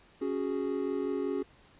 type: chord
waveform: triangle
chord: C# suspended fourth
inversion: none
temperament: equal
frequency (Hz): 277.2 / 370 / 415.3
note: C#4 / F#4 / G#4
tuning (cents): 0 / 0 / 0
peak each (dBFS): -32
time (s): 0.21-1.43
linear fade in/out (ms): 10
effects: pink hiss -60 dBFS RMS until 1.79 s + resampled to 8000 Hz